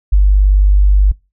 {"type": "tone", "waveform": "sine", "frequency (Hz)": 49.29, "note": "G1", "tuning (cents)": 10, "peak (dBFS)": -5, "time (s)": [0.12, 1.12], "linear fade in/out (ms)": 10, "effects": ["noise-tail reverb RT60 0.3 s tail -26 dB re dry"]}